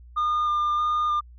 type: tone with vibrato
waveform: sine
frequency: 1209 Hz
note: D6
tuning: 50 cents sharp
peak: -18 dBFS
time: 0.16-1.21 s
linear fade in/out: 20 ms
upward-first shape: square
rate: 1.6 Hz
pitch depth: 11 cents each way
effects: tanh soft clip ceiling -20 dBFS + added 60 Hz sine -44 dBFS peak until 1.38 s